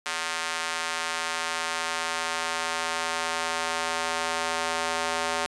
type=tone with high-pass filter sweep; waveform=square; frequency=82.41 Hz; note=E2; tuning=in tune; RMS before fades=-29 dBFS; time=0.06-5.46 s; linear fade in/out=0 ms; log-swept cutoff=1300 to 710 Hz; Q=0.9; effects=resampled to 22050 Hz